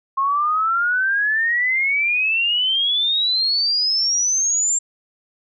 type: exponential sweep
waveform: sine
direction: up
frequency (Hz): 1071 to 7450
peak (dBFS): -16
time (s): 0.17-4.79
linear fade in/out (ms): 10
effects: none